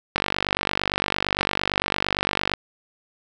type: click train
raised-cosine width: 0.3 ms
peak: -4 dBFS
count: 117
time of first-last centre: 0.16-2.537 s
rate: 48.8 Hz
effects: none